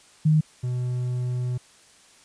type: tone pair in turn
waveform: sine / triangle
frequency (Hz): 154.9 / 124.41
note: D#3 / B2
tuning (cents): -7 / +13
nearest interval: major third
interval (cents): 380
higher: first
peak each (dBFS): -15 / -22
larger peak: first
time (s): 0.25-0.41 / 0.63-1.58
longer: second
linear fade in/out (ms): 10
effects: white hiss -54 dBFS RMS until 2.24 s + resampled to 22050 Hz